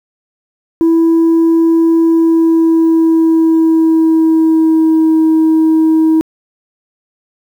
sine tone with pitch glide, 329.6 to 318.7 Hz, E4 to D#4, 0 to +42 cents, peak -4 dBFS, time 0.81-6.21 s, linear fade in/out 0 ms, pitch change -58 cents, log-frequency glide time 2.01-5.21 s, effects tanh soft clip ceiling -5 dBFS + 7-bit

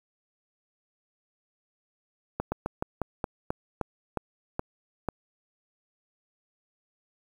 slowing click train, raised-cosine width 1 ms, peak -14 dBFS, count 11, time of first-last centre 2.4-5.087 s, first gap 120 ms, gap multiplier 1.17, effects 8-bit

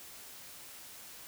silence, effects white hiss -50 dBFS RMS until 1.27 s

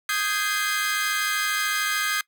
sawtooth chord, Ab major seventh, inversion second, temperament equal with one note detuned, 1244.5 / 1568 / 1661.2 / 2068 Hz, Eb6 / G6 / Ab6 / C7, 0 / 0 / 0 / -21 cents, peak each -25 dBFS, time 0.09-2.21 s, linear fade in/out 2 ms, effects noise-tail reverb RT60 0.1 s tail -22 dB re dry

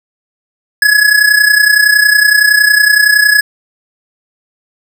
square tone with amplitude modulation, 1690 Hz, G#6, 30 cents sharp, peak -3 dBFS, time 0.82-3.41 s, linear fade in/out 2 ms, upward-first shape sine, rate 30.8 Hz, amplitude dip 70%, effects none

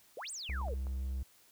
sine exponential two-way sweep, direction up then down, 415.3 to 9250 to 415.3 Hz, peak -40 dBFS, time 0.17-0.74 s, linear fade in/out 2 ms, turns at 0.31 s
triangle tone, 65.4 Hz, C2, in tune, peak -32 dBFS, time 0.49-1.23 s, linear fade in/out 5 ms
clicks, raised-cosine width 1 ms, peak -37 dBFS, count 4, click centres 0.498 / 0.615 / 0.683 / 0.869 s
effects white hiss -64 dBFS RMS until 1.51 s

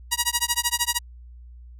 5% pulse tone with tremolo, 957 Hz, A#5, 45 cents sharp, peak -6 dBFS, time 0.11-0.99 s, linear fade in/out 20 ms, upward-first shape sine, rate 13 Hz, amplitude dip 100%, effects added 60 Hz sine -41 dBFS peak until 1.79 s

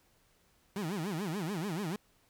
30% pulse tone with vibrato, 180.9 Hz, F#3, 39 cents flat, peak -31 dBFS, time 0.76-1.96 s, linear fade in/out 2 ms, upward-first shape sine, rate 6.9 Hz, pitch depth 280 cents each way, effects pink hiss -69 dBFS RMS until 2.29 s

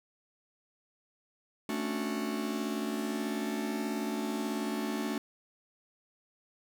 45% pulse chord, D major seventh, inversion second, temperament just, 220.2 / 275.3 / 293.7 / 367.1 Hz, A3 / C#4 / D4 / F#4, +2 / -12 / 0 / -14 cents, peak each -35 / -39 / -38 / -39 dBFS, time 1.69-5.18 s, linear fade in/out 2 ms, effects none

